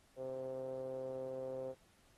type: tone with low-pass filter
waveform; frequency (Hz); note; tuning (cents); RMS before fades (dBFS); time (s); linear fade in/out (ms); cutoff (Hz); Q
5% pulse; 130.81; C3; 0; -43; 0.16-1.75; 50; 500; 8.7
effects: pink hiss -70 dBFS RMS until 2.17 s + AAC 32 kbps